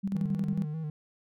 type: tone with tremolo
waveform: sine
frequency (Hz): 196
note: G3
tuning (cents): 0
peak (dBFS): -26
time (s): 0.03-0.66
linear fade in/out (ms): 20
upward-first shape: square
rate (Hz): 11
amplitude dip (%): 60
type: tone with vibrato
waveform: triangle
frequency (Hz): 155.56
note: D#3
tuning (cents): 0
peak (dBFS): -30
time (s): 0.15-0.9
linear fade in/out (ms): 2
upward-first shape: square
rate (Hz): 5.1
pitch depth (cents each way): 48
effects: none